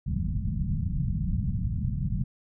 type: low-pass noise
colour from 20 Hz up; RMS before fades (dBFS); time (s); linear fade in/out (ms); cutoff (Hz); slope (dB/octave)
white; -28; 0.06-2.24; 10; 190; 48
effects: none

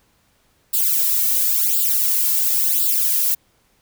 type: noise with flanger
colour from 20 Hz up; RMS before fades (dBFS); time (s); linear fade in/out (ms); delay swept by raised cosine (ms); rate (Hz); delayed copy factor
violet; -18; 0.73-3.35; 10; 0.24 to 2.24; 0.95; +0.95
effects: pink hiss -61 dBFS RMS until 3.81 s

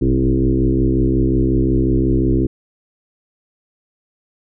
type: tone with frequency modulation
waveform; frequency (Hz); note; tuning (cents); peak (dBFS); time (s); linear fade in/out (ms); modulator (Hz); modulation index
sine; 194.1; G3; -17; -12; 0.01-2.47; 10; 65.6; 2.8
effects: none

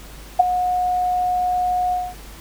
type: tone with ADSR envelope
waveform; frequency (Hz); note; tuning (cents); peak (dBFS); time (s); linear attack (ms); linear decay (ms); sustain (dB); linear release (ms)
sine; 725; F#5; -35; -5; 0.39-2.15; 11; 14; -12; 230
effects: added 50 Hz sine -39 dBFS peak until 2.4 s + pink hiss -42 dBFS RMS until 2.4 s

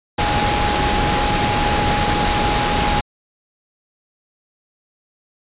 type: tone in noise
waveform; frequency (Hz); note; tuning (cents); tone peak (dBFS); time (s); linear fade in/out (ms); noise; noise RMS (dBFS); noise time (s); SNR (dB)
sine; 830.6; G#5; 0; -20; 0.18-3.01; 10; pink; -18; 0.18-3.01; -5
effects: resampled to 8000 Hz

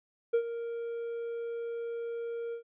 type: tone with ADSR envelope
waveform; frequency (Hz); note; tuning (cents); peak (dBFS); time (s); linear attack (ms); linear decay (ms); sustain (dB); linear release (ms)
triangle; 466.2; A#4; 0; -19; 0.33-2.63; 15; 76; -13; 100
effects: tanh soft clip ceiling -15 dBFS + resampled to 8000 Hz

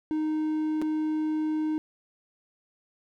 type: tone with dropouts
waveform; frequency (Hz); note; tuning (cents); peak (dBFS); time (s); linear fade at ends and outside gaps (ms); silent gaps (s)
triangle; 309.9; D#4; -7; -23; 0.11-1.78; 0; 0.816-0.822
effects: none

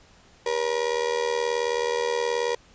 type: tone with amplitude modulation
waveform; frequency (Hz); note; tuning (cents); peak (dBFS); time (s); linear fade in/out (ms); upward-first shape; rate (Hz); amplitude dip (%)
35% pulse; 477.9; A#4; +43; -18; 0.46-2.55; 5; sine; 78.8; 80
effects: pink hiss -55 dBFS RMS until 2.74 s + resampled to 16000 Hz

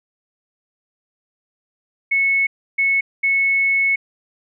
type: tone bursts at uneven times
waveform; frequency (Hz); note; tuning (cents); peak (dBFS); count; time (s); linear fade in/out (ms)
sine; 2200; C#7; -14; -14; 3; 2.11-2.47 / 2.78-3.01 / 3.23-3.96; 10
effects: none

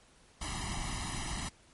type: noise with comb filter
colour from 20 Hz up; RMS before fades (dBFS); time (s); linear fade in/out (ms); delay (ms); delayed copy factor
pink; -37; 0.41-1.49; 5; 1; +0.9
effects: pink hiss -62 dBFS RMS until 1.73 s + MP3 48 kbps

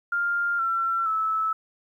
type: tone with pitch steps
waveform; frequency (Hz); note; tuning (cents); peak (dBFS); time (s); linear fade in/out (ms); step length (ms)
sine; 1400 / 1352.3 / 1306.2; F6 / E6 / E6; +4 / +44 / -16; -22; 0.12-1.53; 5; 470
effects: 10-bit

